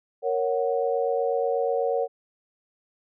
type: chord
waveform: sine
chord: F# major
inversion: first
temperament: equal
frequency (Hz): 466.2 / 554.4 / 740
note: A#4 / C#5 / F#5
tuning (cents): 0 / 0 / 0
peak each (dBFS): -25 / -26 / -29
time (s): 0.22-2.08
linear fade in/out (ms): 50
effects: none